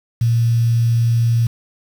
sine tone with quantisation, 116.5 Hz, A#2, 1 cent flat, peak -12 dBFS, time 0.21-1.47 s, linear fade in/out 5 ms, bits 6, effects none

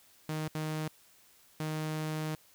sawtooth tone bursts at uneven times, 155.56 Hz, D#3, in tune, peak -29 dBFS, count 3, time 0.29-0.48 / 0.55-0.88 / 1.6-2.35 s, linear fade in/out 2 ms, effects white hiss -62 dBFS RMS until 2.54 s

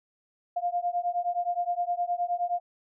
sine beating tone pair, 698.5 / 708.1 Hz, F5 / F5, 0 / +24 cents, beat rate 9.6 Hz, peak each -29 dBFS, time 0.56-2.6 s, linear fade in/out 10 ms, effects none

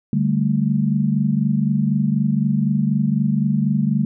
sine chord, D suspended fourth, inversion none, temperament equal, 146.83 / 196 / 220 Hz, D3 / G3 / A3, 0 / 0 / 0 cents, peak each -20 / -20 / -20 dBFS, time 0.13-4.05 s, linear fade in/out 2 ms, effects none

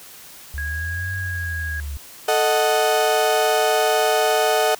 sine exponential two-way sweep, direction up then down, 69.3 to 95.7 to 69.3 Hz, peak -26 dBFS, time 0.54-1.97 s, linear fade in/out 0 ms, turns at 1.15 s
sine tone, 1648 Hz, G#6, 14 cents flat, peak -26 dBFS, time 0.58-1.8 s, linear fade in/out 0 ms
35% pulse chord, D# diminished, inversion second, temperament equal, 440 / 622.3 / 740 Hz, A4 / D#5 / F#5, 0 / 0 / 0 cents, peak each -19 dBFS, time 2.28-4.75 s, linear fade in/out 5 ms
effects white hiss -42 dBFS RMS until 4.79 s

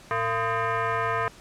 sine tone with frequency modulation, 113 Hz, A2, 47 cents sharp, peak -23 dBFS, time 0.11-1.28 s, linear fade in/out 0 ms, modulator 568 Hz, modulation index 2.9, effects pink hiss -49 dBFS RMS until 1.4 s + low-pass 9000 Hz 12 dB/octave

